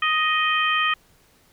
harmonic tone, 624 Hz, D#5, 5 cents sharp, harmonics 2 / 3 / 4 / 5, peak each -22 / -24 / -25 / -26 dBFS, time 0.02-0.94 s, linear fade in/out 5 ms, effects pink hiss -58 dBFS RMS until 1.52 s

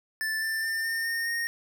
square tone with pitch steps, 1760 / 1778.4 / 1797 / 1815.8 / 1834.7 / 1853.9 Hz, A6 / A6 / A6 / A#6 / A#6 / A#6, 0 / +18 / +36 / -46 / -28 / -10 cents, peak -28 dBFS, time 0.21-1.47 s, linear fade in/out 0 ms, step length 210 ms, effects none

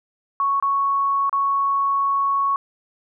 sine tone with dropouts, 1108.7 Hz, C#6, in tune, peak -17 dBFS, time 0.4-2.56 s, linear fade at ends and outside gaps 1 ms, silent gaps 0.6-0.625 / 1.295-1.328 s, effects none

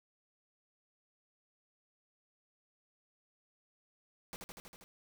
pink noise with echo, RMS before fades -45 dBFS, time 4.33-4.36 s, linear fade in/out 0 ms, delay 80 ms, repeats 6, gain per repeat -2 dB, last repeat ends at 4.84 s, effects none

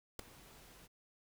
pink noise with ADSR envelope, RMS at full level -39 dBFS, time 0.19-0.88 s, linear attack 3 ms, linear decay 6 ms, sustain -20 dB, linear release 28 ms, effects none

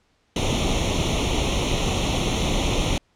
pink noise with comb filter, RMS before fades -22 dBFS, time 0.36-2.98 s, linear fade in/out 2 ms, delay 0.31 ms, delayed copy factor +0.85, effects pink hiss -65 dBFS RMS until 3.15 s + low-pass 6000 Hz 12 dB/octave

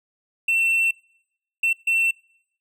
triangle tone bursts at uneven times, 2696 Hz, E7, 38 cents sharp, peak -16 dBFS, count 3, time 0.48-0.91 / 1.63-1.73 / 1.87-2.11 s, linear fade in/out 5 ms, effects noise-tail reverb RT60 0.8 s tail -26 dB re dry

